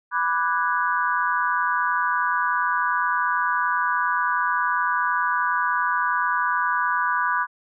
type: chord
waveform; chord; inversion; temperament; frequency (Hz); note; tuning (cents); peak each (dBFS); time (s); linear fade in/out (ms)
sine; G# half-diminished seventh; first; equal with one note detuned; 987.8 / 1174.7 / 1480 / 1649.7; B5 / D6 / F#6 / G#6; 0 / 0 / 0 / -12; -24 / -25 / -25 / -28; 0.11-7.47; 50
effects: none